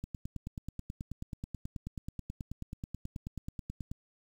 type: click train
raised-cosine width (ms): 5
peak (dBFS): -26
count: 37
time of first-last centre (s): 0.04-3.915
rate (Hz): 9.29
effects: 9-bit